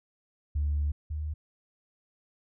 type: tone pair in turn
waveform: sine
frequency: 73.42 / 76.18 Hz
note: D2 / D#2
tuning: 0 / -36 cents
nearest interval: minor second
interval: 64 cents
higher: second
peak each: -24 / -30 dBFS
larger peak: first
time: 0.55-0.92 / 1.1-1.34 s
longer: first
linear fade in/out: 10 ms
effects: tanh soft clip ceiling -21 dBFS